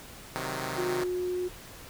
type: chord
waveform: 5% pulse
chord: C diminished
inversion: none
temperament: equal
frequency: 130.81 / 155.56 / 185 Hz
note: C3 / Eb3 / Gb3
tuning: 0 / 0 / 0 cents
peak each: -24 / -25 / -28 dBFS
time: 0.36-1.04 s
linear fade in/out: 0 ms
type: tone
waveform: sine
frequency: 361.3 Hz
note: F#4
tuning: 41 cents flat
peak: -28 dBFS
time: 0.77-1.49 s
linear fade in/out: 20 ms
effects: pink hiss -47 dBFS RMS until 1.89 s